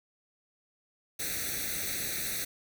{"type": "noise with comb filter", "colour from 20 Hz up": "white", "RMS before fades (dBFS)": -34, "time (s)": [1.19, 2.45], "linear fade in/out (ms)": 10, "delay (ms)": 0.49, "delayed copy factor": 1, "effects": []}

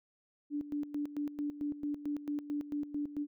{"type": "tone with tremolo", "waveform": "sine", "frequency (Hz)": 292.1, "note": "D4", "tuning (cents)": -9, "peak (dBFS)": -32, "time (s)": [0.5, 3.27], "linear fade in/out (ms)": 50, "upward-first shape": "square", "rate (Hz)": 4.5, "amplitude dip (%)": 75, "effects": []}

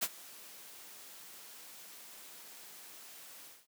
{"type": "noise with ADSR envelope", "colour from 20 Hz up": "white", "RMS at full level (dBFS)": -31, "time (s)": [0.01, 3.67], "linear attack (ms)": 19, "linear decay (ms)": 49, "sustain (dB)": -21, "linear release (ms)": 220, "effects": ["high-pass 200 Hz 12 dB/octave"]}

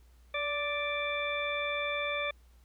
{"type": "harmonic tone with a mistuned harmonic", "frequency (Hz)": 587.3, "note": "D5", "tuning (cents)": 0, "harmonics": [1, 2, 3, 4, 6], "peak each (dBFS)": [-35, -38, -41, -34, -40], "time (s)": [0.34, 2.31], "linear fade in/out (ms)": 5, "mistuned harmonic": 1, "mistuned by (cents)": -23, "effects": ["added 60 Hz sine -56 dBFS peak until 2.64 s", "pink hiss -69 dBFS RMS until 2.64 s"]}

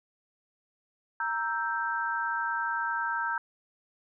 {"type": "chord", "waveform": "sine", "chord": "E diminished", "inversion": "second", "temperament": "equal", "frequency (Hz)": [932.3, 1318.5, 1568], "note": ["Bb5", "E6", "G6"], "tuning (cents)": [0, 0, 0], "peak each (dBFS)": [-32, -34, -31], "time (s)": [1.2, 3.38], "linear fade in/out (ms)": 2, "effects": []}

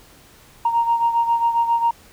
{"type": "beating tone pair", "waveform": "sine", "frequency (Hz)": [930, 937.4], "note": ["A#5", "A#5"], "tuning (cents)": [-4, 9], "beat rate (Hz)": 7.4, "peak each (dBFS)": [-16, -22], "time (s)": [0.65, 1.91], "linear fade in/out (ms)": 5, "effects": ["tanh soft clip ceiling -9 dBFS", "pink hiss -49 dBFS RMS until 2.12 s"]}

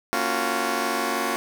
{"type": "chord", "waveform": "10% pulse", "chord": "Gb major seventh", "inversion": "first", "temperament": "just", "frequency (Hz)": [231.2, 277.5, 346.9, 370], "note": ["Bb3", "Db4", "F4", "Gb4"], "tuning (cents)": [-14, 2, -12, 0], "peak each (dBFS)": -21, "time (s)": [0.13, 1.36], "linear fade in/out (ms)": 0, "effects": []}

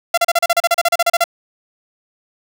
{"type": "tone bursts", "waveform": "sawtooth", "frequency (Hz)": 683, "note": "F5", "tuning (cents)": -39, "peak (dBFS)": -7, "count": 16, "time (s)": [0.14, 1.241], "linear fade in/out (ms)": 5, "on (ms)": 36, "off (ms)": 35, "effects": []}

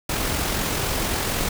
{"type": "noise with amplitude modulation", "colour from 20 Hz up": "pink", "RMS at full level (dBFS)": -23, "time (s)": [0.09, 1.49], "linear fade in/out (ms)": 5, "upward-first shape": "sine", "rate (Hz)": 44.1, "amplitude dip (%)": 30, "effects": []}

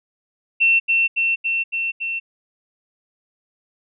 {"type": "tone with echo", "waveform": "sine", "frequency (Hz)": 2700, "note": "E7", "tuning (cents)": 41, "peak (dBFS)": -12, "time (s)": [0.6, 0.8], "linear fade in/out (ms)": 20, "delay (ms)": 280, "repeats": 5, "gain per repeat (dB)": -2, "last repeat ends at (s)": 2.2, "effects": []}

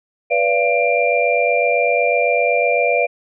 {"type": "tone cluster", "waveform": "sine", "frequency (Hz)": [491.1, 579, 685, 2378], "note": ["B4", "D5", "F5", "D7"], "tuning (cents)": [-10, -25, -34, 21], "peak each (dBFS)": -19, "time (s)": [0.3, 3.07], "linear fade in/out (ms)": 20, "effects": []}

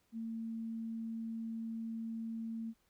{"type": "tone", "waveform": "sine", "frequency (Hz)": 226.1, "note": "A3", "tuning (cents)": 47, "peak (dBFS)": -38, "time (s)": [0.12, 2.74], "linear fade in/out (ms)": 50, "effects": ["pink hiss -75 dBFS RMS until 2.89 s"]}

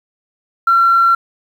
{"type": "tone", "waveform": "sine", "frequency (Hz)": 1362, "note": "F6", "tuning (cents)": -44, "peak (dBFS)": -7, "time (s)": [0.67, 1.15], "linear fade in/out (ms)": 5, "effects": ["tanh soft clip ceiling -3 dBFS", "7-bit"]}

